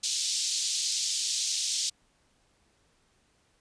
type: band-pass noise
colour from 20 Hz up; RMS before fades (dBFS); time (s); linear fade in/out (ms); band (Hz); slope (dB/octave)
white; -30; 0.03-1.9; 10; 3600 to 7200; 24
effects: pink hiss -68 dBFS RMS until 3.6 s + resampled to 22050 Hz